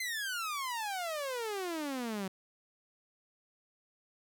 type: exponential sweep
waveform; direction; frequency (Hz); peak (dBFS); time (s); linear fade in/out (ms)
sawtooth; down; 2093 to 185; -31; 0-2.28; 5
effects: none